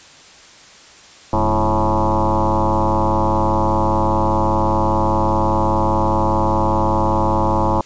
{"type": "tone with frequency modulation", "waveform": "sine", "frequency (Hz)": 440, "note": "A4", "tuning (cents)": 0, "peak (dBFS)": -13, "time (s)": [1.33, 7.81], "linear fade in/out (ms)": 2, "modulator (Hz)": 105, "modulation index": 5.8, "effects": ["white hiss -43 dBFS RMS until 7.85 s", "resampled to 16000 Hz"]}